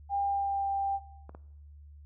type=tone with pitch glide; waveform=sine; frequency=800 to 790.4 Hz; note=G5 to G5; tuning=+35 to +14 cents; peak=-27 dBFS; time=0.09-1 s; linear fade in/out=50 ms; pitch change=-21 cents; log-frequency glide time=0.2-0.7 s
type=clicks; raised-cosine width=1 ms; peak=-32 dBFS; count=2; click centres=1.294 / 1.349 s
effects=noise-tail reverb RT60 0.8 s tail -18 dB re dry + added 73 Hz sine -48 dBFS peak until 2.05 s